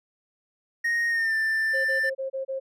triangle tone with pitch glide, 1864.7 to 1777.4 Hz, A#6 to A6, 0 to +17 cents, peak -20 dBFS, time 0.84-2.1 s, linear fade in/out 10 ms, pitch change -83 cents, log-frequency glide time 1.09-1.35 s
sine tone bursts, 534 Hz, C5, 35 cents sharp, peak -27 dBFS, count 6, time 1.73-2.6 s, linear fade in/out 20 ms, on 120 ms, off 30 ms
effects tanh soft clip ceiling -13 dBFS

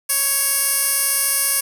15% pulse tone with band-pass filter, 554.4 Hz, C#5, in tune, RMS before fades -19 dBFS, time 0.09-1.61 s, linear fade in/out 10 ms, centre 11000 Hz, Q 2.8, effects none

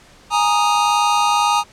square chord, Ab suspended second, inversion none, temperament equal with one note detuned, 830.6 / 932.3 / 1240.2 Hz, Ab5 / Bb5 / Eb6, 0 / 0 / -6 cents, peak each -19 dBFS, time 0.3-1.64 s, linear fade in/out 50 ms, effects pink hiss -47 dBFS RMS until 1.72 s + low-pass 8000 Hz 12 dB/octave

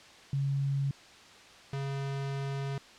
sine / square tone pair in turn, 138.59 / 137.92 Hz, C#3 / C#3, 0 / -8 cents, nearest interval unison, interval 8 cents, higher first, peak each -27 / -33 dBFS, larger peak first, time 0.33-0.91 / 1.73-2.78 s, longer second, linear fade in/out 2 ms, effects white hiss -53 dBFS RMS until 2.98 s + low-pass 5000 Hz 12 dB/octave

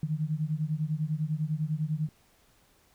sine beating tone pair, 150 / 160 Hz, D3 / D#3, +37 / +49 cents, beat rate 10 Hz, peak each -30 / -31 dBFS, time 0.03-2.09 s, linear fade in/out 2 ms, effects pink hiss -64 dBFS RMS until 2.94 s

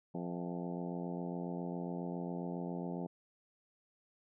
harmonic tone with a mistuned harmonic, 87.31 Hz, F2, in tune, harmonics 2 / 3 / 4 / 5 / 6 / 7 / 8 / 9 / 10, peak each -40 / -44 / -46 / -48 / -50 / -51 / -52 / -53 / -54 dBFS, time 0.14-3.07 s, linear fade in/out 10 ms, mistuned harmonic 7, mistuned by +62 cents, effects none

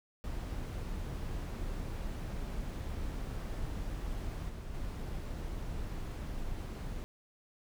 brown noise with level steps, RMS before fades -38 / -42 / -39 dBFS, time 0.24-7.04 s, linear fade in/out 0 ms, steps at 4.48 / 4.73 s, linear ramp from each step 20 ms, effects none

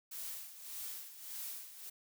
blue noise with tremolo, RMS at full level -43 dBFS, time 0.11-1.9 s, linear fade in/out 10 ms, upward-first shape sine, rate 1.7 Hz, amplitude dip 70%, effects none

